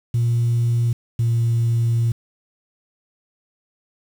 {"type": "tone pair in turn", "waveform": "sine", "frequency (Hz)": [118.2, 116.37], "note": ["A#2", "A#2"], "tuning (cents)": [24, -3], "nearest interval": "unison", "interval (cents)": 27, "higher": "first", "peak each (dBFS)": -14, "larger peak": "neither", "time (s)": [[0.14, 0.93], [1.19, 2.12]], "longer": "second", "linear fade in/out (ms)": 5, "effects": ["tanh soft clip ceiling -13 dBFS", "7-bit"]}